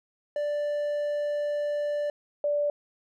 triangle / sine tone pair in turn, 587.3 / 584.4 Hz, D5 / D5, 0 / -9 cents, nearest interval unison, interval 9 cents, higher first, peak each -24 / -23 dBFS, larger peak second, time 0.36-2.1 / 2.44-2.7 s, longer first, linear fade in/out 2 ms, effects none

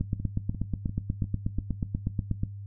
two click trains, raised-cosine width 5 ms, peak -15 / -22 dBFS, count 21 / 5, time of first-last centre 0.01-2.434 / 0.2-1.589 s, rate 8.25 / 2.88 Hz, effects noise-tail reverb RT60 0.2 s tail -17 dB re dry + added 100 Hz sine -37 dBFS peak until 2.66 s

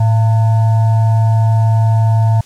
sine tone with frequency modulation, 110 Hz, A2, in tune, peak -8 dBFS, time 0-2.41 s, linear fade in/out 5 ms, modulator 793 Hz, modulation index 0.31, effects white hiss -43 dBFS RMS until 2.45 s + low-pass 9000 Hz 12 dB/octave

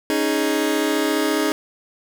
sawtooth chord, C# suspended second, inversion none, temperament just, 277.2 / 311.8 / 415.8 Hz, C#4 / D#4 / G#4, 0 / +4 / +2 cents, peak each -20 / -17 / -19 dBFS, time 0.1-1.52 s, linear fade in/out 0 ms, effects none

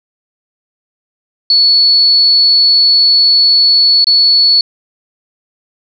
sine tone with dropouts, 4416 Hz, C#8, 7 cents flat, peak -5 dBFS, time 1.5-4.61 s, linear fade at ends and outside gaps 2 ms, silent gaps 4.044-4.069 s, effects none

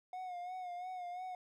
triangle tone with vibrato, 724 Hz, F#5, 38 cents flat, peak -39 dBFS, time 0.13-1.35 s, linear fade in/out 2 ms, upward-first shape sine, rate 2.9 Hz, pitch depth 50 cents each way, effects none

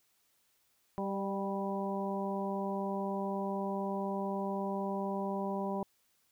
harmonic tone with a mistuned harmonic, 196 Hz, G3, in tune, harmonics 1 / 2 / 3 / 4 / 5, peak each -36 / -39 / -40 / -41 / -41 dBFS, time 0.98-5.83 s, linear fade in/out 0 ms, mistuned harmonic 3, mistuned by +21 cents, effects white hiss -73 dBFS RMS until 6.31 s

